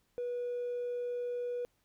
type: tone with hard clipping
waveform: sine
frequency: 487 Hz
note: B4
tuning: 24 cents flat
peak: -34 dBFS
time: 0.18-1.65 s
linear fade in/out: 0 ms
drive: 1 dB
effects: pink hiss -75 dBFS RMS until 1.84 s